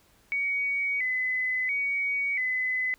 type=tone with vibrato; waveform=sine; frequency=2131 Hz; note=C7; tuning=31 cents sharp; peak=-25 dBFS; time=0.32-2.94 s; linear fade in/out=0 ms; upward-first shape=square; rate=0.73 Hz; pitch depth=93 cents each way; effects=pink hiss -62 dBFS RMS until 2.98 s